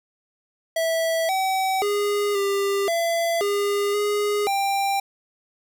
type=tone with pitch steps; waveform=square; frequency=655 / 763 / 410.4 / 397.8 / 674 / 405.9 / 413.6 / 790 Hz; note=E5 / G5 / G#4 / G4 / E5 / G#4 / G#4 / G5; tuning=-11 / -47 / -21 / +25 / +38 / -40 / -7 / +13 cents; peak=-21 dBFS; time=0.76-5 s; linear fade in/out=5 ms; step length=530 ms; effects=none